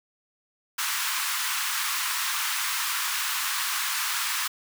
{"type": "high-pass noise", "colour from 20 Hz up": "pink", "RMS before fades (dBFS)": -28, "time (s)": [0.78, 4.48], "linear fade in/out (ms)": 10, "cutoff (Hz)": 990, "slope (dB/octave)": 48, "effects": []}